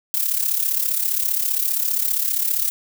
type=noise with amplitude modulation; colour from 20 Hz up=violet; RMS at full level=-18 dBFS; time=0.14-2.7 s; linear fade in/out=0 ms; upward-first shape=sine; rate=35.1 Hz; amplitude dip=70%; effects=none